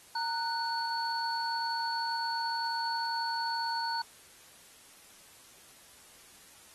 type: tone cluster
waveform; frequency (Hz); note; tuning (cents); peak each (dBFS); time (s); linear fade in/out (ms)
sine; 921 / 1482 / 4431; A#5 / F#6 / C#8; -21 / +2 / -2; -32 / -38 / -36; 0.15-4.02; 5
effects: white hiss -56 dBFS RMS until 6.74 s + AAC 32 kbps